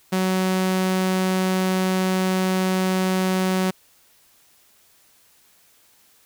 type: tone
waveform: sawtooth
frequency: 186.8 Hz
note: F#3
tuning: 17 cents sharp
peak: -15 dBFS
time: 0.12-3.71 s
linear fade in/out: 10 ms
effects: white hiss -57 dBFS RMS until 6.25 s